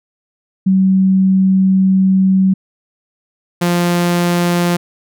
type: tone pair in turn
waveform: sine / sawtooth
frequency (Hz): 190 / 174.42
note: F#3 / F3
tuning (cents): +46 / -2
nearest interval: minor second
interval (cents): 148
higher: first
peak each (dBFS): -8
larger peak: neither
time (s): 0.66-2.54 / 3.61-4.77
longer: first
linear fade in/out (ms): 10
effects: none